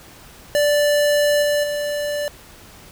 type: tone with level steps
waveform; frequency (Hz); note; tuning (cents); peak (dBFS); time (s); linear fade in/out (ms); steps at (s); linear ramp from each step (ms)
square; 586; D5; -4; -15 / -17 / -22; 0.55-2.28; 0; 1.42 / 1.63; 10
effects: pink hiss -44 dBFS RMS until 2.91 s